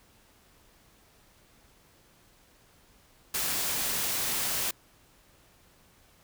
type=noise; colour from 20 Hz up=white; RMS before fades=-30 dBFS; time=3.34-4.71 s; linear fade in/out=5 ms; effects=pink hiss -61 dBFS RMS until 6.23 s